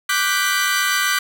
sawtooth chord, G major seventh, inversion second, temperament equal, 1174.7 / 1480 / 1568 / 1975.5 Hz, D6 / F#6 / G6 / B6, 0 / 0 / 0 / 0 cents, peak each -19 dBFS, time 0.09-1.19 s, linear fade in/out 5 ms, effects none

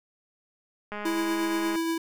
click train, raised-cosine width 0.5 ms, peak -21 dBFS, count 175, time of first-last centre 0.92-1.757 s, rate 208 Hz
square tone with tremolo, 329.6 Hz, E4, in tune, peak -25 dBFS, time 1.05-1.98 s, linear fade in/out 5 ms, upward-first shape triangle, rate 8.5 Hz, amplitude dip 30%
effects none

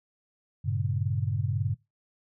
sine chord, G diminished, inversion none, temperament equal with one note detuned, 98 / 116.54 / 140.12 Hz, G2 / Bb2 / Db3, 0 / 0 / +19 cents, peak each -29 / -31 / -30 dBFS, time 0.64-1.75 s, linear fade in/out 20 ms, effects noise-tail reverb RT60 0.2 s tail -19 dB re dry

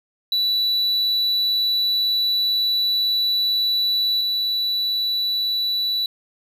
triangle tone pair in turn, 3951 / 3951 Hz, B7 / B7, 0 / 0 cents, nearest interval unison, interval 0 cents, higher neither, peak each -16 / -18 dBFS, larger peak first, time 0.32-4.21 / 4.21-6.06 s, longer first, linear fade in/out 2 ms, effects none

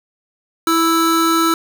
square tone pair together, 329.6 / 1318.4 Hz, E4 / E6, 0 / 0 cents, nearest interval 2 octaves, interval 2400 cents, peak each -16 dBFS, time 0.67-1.54 s, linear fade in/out 2 ms, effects none

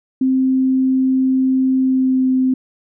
sine tone with pitch glide, 261.6 to 259 Hz, C4 to C4, 0 to -17 cents, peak -12 dBFS, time 0.21-2.54 s, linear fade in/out 5 ms, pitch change -17 cents, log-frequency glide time 1.79-2.31 s, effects none

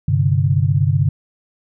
sine chord, G suspended fourth, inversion none, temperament equal, 98 / 130.81 / 146.83 Hz, G2 / C3 / D3, 0 / 0 / 0 cents, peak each -17 dBFS, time 0.08-1.09 s, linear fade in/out 5 ms, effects none

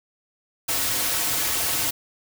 white noise with comb filter, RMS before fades -24 dBFS, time 0.68-1.91 s, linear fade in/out 10 ms, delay 5 ms, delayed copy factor -0.65, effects none

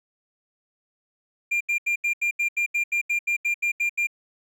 triangle tone bursts, 2394 Hz, D7, 33 cents sharp, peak -19 dBFS, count 15, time 1.51-4.071 s, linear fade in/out 10 ms, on 97 ms, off 79 ms, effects none

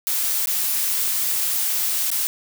blue noise with dropouts, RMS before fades -22 dBFS, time 0.07-2.27 s, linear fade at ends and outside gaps 0 ms, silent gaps 0.458-0.472 / 2.103-2.115 s, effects none

